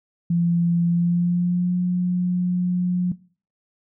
sine tone with pitch glide, 171.1 to 179.3 Hz, F3 to F3, -35 to +46 cents, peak -17 dBFS, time 0.3-3.12 s, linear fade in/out 5 ms, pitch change +81 cents, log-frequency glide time 0.87-1.76 s, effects noise-tail reverb RT60 0.4 s tail -19 dB re dry

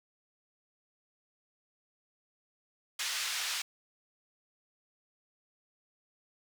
white band-pass noise, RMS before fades -35 dBFS, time 2.99-3.62 s, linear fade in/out 5 ms, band 1400 to 5600 Hz, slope 12 dB/octave, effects none

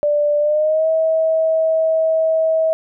sine tone with pitch glide, 589 to 642.3 Hz, D5 to E5, +5 to -45 cents, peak -13 dBFS, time 0.03-2.73 s, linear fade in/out 0 ms, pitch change +150 cents, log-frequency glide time 0.39-0.88 s, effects none

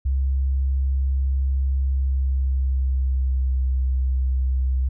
sine tone with pitch glide, 66.9 to 64.73 Hz, C2 to C2, +39 to -18 cents, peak -18 dBFS, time 0.05-4.89 s, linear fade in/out 10 ms, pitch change -57 cents, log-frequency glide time 1.81-3.61 s, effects none

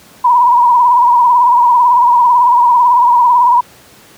sine tone with vibrato, 971 Hz, B5, 30 cents flat, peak -5 dBFS, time 0.24-3.61 s, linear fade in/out 10 ms, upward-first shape sine, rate 18 Hz, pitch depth 65 cents each way, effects pink hiss -41 dBFS RMS until 4.17 s + high-pass 100 Hz 12 dB/octave

